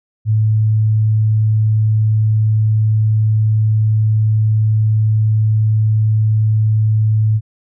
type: tone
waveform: sine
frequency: 108.6 Hz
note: A2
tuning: 22 cents flat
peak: -10 dBFS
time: 0.25-7.41 s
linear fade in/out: 50 ms
effects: none